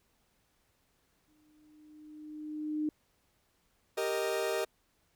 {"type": "tone with exponential growth", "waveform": "sine", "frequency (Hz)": 304.4, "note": "D#4", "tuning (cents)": -38, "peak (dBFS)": -28, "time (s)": [1.28, 2.89], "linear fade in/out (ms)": 2, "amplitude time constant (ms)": 350}
{"type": "chord", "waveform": "40% pulse", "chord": "Eb major", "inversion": "first", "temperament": "equal with one note detuned", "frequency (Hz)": [392, 464.3, 622.3], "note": ["G4", "Bb4", "Eb5"], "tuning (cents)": [0, -7, 0], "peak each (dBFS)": -34, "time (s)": [3.97, 4.65], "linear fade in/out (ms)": 10}
{"effects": ["pink hiss -73 dBFS RMS until 5.15 s"]}